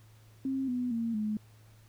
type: tone with pitch steps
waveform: sine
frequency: 267.1 / 247.8 / 229.9 / 213.2 Hz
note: C4 / B3 / A#3 / G#3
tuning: +36 / +6 / -24 / +46 cents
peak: -29 dBFS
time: 0.45-1.37 s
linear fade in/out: 2 ms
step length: 230 ms
effects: added 109 Hz sine -55 dBFS peak until 1.88 s + pink hiss -64 dBFS RMS until 1.88 s

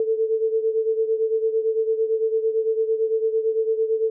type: beating tone pair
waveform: sine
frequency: 442.1 / 451 Hz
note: A4 / A4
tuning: +8 / +43 cents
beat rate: 8.9 Hz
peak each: -20 / -25 dBFS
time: 0-4.1 s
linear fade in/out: 2 ms
effects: none

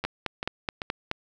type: two click trains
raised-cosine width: 0.3 ms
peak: -11 / -15 dBFS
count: 6 / 3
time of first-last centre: 0.05-1.114 / 0.04-0.818 s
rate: 4.7 / 2.57 Hz
effects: none

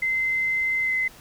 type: tone with pitch glide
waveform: sine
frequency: 2067 to 2049 Hz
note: C7 to C7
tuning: -22 to -37 cents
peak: -21 dBFS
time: 0.02-1.08 s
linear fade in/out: 5 ms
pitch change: -15 cents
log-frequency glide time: 0.8-0.94 s
effects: pink hiss -48 dBFS RMS until 1.2 s

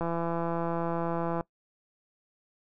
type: click train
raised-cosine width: 1 ms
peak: -18 dBFS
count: 236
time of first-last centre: 0.01-1.409 s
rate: 168 Hz
effects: noise-tail reverb RT60 0.1 s tail -21 dB re dry

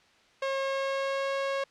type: tone with pitch glide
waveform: sawtooth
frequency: 541 to 547.6 Hz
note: C#5 to C#5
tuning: -42 to -21 cents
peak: -24 dBFS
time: 0.42-1.64 s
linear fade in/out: 5 ms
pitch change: +21 cents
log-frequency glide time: 0.59-1.34 s
effects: white hiss -61 dBFS RMS until 1.7 s + low-pass 4000 Hz 12 dB/octave

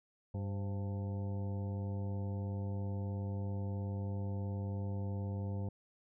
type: harmonic tone with a mistuned harmonic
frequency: 98.6 Hz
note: G2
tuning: 11 cents sharp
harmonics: 1 / 2 / 3 / 4 / 5 / 7 / 8 / 9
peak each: -36 / -43 / -52 / -52 / -50 / -57 / -62 / -57 dBFS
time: 0.34-5.69 s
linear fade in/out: 5 ms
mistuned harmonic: 5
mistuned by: +79 cents
effects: none

